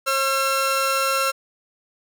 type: tone pair together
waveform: sawtooth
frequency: 538.8 / 1355 Hz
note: C#5 / E6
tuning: -49 / +47 cents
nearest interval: octave + major third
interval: 1596 cents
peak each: -20 / -17 dBFS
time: 0.06-1.32 s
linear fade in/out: 20 ms
effects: none